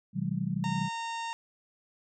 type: chord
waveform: sine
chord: G# minor seventh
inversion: first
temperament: equal with one note detuned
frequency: 123.47 / 155.56 / 187.47 / 207.7 Hz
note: B2 / D#3 / F#3 / G#3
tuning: 0 / 0 / +23 / 0 cents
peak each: -37 / -33 / -32 / -37 dBFS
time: 0.13-0.9 s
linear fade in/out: 50 ms
type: harmonic tone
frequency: 920 Hz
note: A#5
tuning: 23 cents flat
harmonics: 1 / 2 / 3 / 4 / 5 / 6 / 7 / 8 / 9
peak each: -34 / -43 / -43 / -46 / -52 / -51 / -53 / -54 / -58 dBFS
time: 0.64-1.33 s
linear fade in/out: 0 ms
effects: none